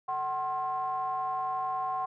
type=ring-modulated tone; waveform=triangle; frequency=155.56 Hz; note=D#3; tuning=in tune; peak=-24 dBFS; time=0.08-2.06 s; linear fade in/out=10 ms; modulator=908 Hz; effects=none